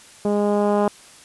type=tone with low-pass filter sweep; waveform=10% pulse; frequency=205.8 Hz; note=G#3; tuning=16 cents flat; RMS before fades=-19 dBFS; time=0.25-0.88 s; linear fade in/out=2 ms; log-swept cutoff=480 to 890 Hz; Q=0.9; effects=white hiss -46 dBFS RMS until 1.24 s + resampled to 24000 Hz